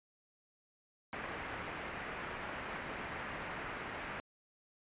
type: low-pass noise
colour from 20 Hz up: white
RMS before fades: -43 dBFS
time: 1.13-4.2 s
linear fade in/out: 0 ms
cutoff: 2200 Hz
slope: 24 dB/octave
effects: resampled to 8000 Hz